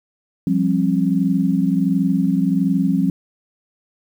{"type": "chord", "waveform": "sine", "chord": "F suspended second", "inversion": "none", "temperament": "equal with one note detuned", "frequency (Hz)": [174.61, 196, 268.2], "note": ["F3", "G3", "C4"], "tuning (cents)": [0, 0, 43], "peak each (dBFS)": -19, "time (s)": [0.47, 3.1], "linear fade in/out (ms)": 2, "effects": ["8-bit"]}